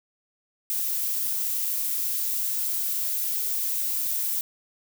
violet noise, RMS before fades -27 dBFS, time 0.7-4.41 s, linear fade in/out 0 ms, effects none

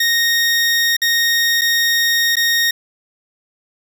20% pulse tone with dropouts, 1860 Hz, A#6, 4 cents flat, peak -8 dBFS, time 0-2.71 s, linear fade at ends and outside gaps 5 ms, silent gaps 0.967-1.017 / 1.612-1.616 / 2.356-2.367 s, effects 8-bit

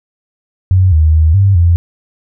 sine tone with pitch steps, 93.1 / 78.2 / 79 / 98.4 / 85.6 Hz, F#2 / D#2 / D#2 / G2 / F2, +11 / +9 / +27 / +7 / -34 cents, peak -5 dBFS, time 0.71-1.76 s, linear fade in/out 0 ms, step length 210 ms, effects none

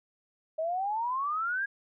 sine exponential sweep, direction up, 622.3 to 1650 Hz, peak -28 dBFS, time 0.58-1.66 s, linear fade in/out 10 ms, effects none

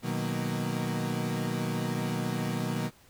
35% pulse chord, B major seventh, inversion none, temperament equal, 123.47 / 155.56 / 185 / 233.1 Hz, B2 / D#3 / F#3 / A#3, 0 / 0 / 0 / 0 cents, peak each -33 dBFS, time 0.02-2.91 s, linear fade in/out 50 ms, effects pink hiss -59 dBFS RMS until 3.09 s

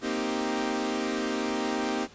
sawtooth chord, C minor seventh, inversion third, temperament equal, 233.1 / 261.6 / 311.1 / 392 Hz, Bb3 / C4 / Eb4 / G4, 0 / 0 / 0 / 0 cents, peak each -29 dBFS, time 0.01-2.08 s, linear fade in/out 50 ms, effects pink hiss -52 dBFS RMS until 2.14 s + resampled to 16000 Hz

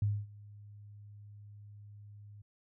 sine tone with ADSR envelope, 103.2 Hz, G#2, 10 cents flat, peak -26 dBFS, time 0.02-2.42 s, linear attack 3 ms, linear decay 240 ms, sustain -23 dB, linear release 8 ms, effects none

